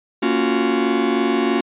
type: chord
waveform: 45% pulse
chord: Gb major seventh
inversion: first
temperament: just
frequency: 231.2 / 277.5 / 346.9 / 370 Hz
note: Bb3 / Db4 / F4 / Gb4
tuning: -14 / +2 / -12 / 0 cents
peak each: -22 dBFS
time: 0.22-1.61 s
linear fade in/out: 10 ms
effects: resampled to 8000 Hz